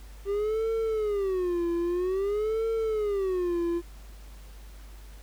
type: tone with vibrato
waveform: triangle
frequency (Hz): 392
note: G4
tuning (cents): 0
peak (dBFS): -23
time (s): 0.25-3.82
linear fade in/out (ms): 50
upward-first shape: sine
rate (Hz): 0.51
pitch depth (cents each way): 240
effects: added 50 Hz sine -43 dBFS peak until 5.22 s + pink hiss -55 dBFS RMS until 5.22 s